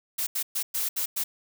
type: noise bursts at uneven times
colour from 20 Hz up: blue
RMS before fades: -28 dBFS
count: 6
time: 0.18-0.27 / 0.35-0.43 / 0.55-0.63 / 0.74-0.89 / 0.96-1.06 / 1.16-1.24 s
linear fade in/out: 10 ms
effects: none